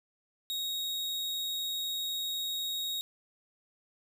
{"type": "tone", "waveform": "40% pulse", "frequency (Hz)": 3768, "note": "A#7", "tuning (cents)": 18, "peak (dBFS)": -31, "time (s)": [0.5, 3.01], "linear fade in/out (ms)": 0, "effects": []}